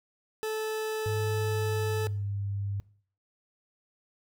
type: tone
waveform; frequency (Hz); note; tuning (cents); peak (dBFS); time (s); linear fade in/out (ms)
40% pulse; 435.7; A4; -17; -29; 0.43-2.07; 0
type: tone with pitch glide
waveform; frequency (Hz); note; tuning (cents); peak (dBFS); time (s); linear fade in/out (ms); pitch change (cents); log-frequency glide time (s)
sine; 103.6 to 99.84; G#2 to G2; -4 to +32; -29; 1.06-2.8; 0; -64; 1.44-2.48
effects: noise-tail reverb RT60 0.5 s tail -21 dB re dry